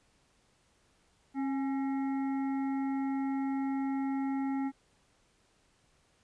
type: harmonic tone with a mistuned harmonic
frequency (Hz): 270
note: C#4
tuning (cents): -45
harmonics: 1 / 3 / 5 / 7 / 8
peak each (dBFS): -30 / -40 / -50 / -52 / -54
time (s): 1.34-4.72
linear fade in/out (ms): 50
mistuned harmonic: 3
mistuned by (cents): +45
effects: pink hiss -69 dBFS RMS until 6.23 s + resampled to 22050 Hz